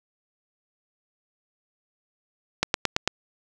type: click train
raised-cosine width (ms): 0.2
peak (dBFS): -3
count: 5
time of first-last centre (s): 2.63-3.076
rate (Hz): 8.97
effects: none